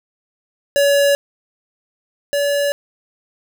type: tone pair in turn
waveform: square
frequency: 566 / 571.3 Hz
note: C#5 / D5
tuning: +36 / -48 cents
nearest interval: unison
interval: 16 cents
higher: second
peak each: -12 / -16 dBFS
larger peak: first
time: 0.76-1.15 / 2.33-2.72 s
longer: neither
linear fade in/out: 0 ms
effects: none